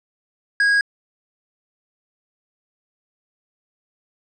sine tone with tanh clipping, 1644 Hz, G#6, 18 cents flat, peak -15 dBFS, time 0.6-0.81 s, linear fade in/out 2 ms, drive 7 dB, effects resampled to 22050 Hz

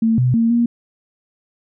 sine tone with pitch steps, 225.3 / 125.7 / 229.2 / 236.2 Hz, A3 / B2 / A#3 / A#3, +41 / +31 / -29 / +23 cents, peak -12 dBFS, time 0.02-0.66 s, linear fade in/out 5 ms, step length 160 ms, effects none

